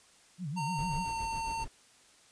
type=tone with vibrato; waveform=sine; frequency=160 Hz; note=D#3; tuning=49 cents sharp; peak=-34 dBFS; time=0.38-1.06 s; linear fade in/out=50 ms; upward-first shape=sine; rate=6.7 Hz; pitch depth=260 cents each way
type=tone with pitch glide; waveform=square; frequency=916 to 906.5 Hz; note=A#5 to A#5; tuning=-31 to -49 cents; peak=-34 dBFS; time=0.56-1.65 s; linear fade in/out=20 ms; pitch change=-18 cents; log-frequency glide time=1-1.16 s
type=noise with tremolo; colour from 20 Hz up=brown; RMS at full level=-40 dBFS; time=0.78-1.68 s; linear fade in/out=5 ms; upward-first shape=sine; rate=7.3 Hz; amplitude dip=70%
effects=white hiss -61 dBFS RMS until 2.31 s + resampled to 22050 Hz